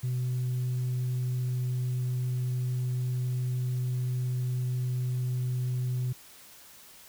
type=tone; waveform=sine; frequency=125.8 Hz; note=B2; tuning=32 cents sharp; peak=-25 dBFS; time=0.03-6.13 s; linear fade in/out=10 ms; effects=tanh soft clip ceiling -25 dBFS + white hiss -52 dBFS RMS until 7.08 s